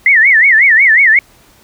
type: tone with vibrato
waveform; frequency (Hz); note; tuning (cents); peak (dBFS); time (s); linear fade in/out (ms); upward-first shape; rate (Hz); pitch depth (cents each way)
sine; 1975.5; B6; 0; -4; 0.06-1.19; 2; sine; 5.5; 220
effects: pink hiss -46 dBFS RMS until 1.63 s